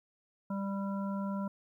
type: harmonic tone with a mistuned harmonic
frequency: 197.4 Hz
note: G3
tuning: 12 cents sharp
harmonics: 1 / 3 / 5 / 7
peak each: -33 / -43 / -43 / -48 dBFS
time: 0.5-1.48 s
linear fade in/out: 5 ms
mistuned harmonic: 7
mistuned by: -21 cents
effects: 12-bit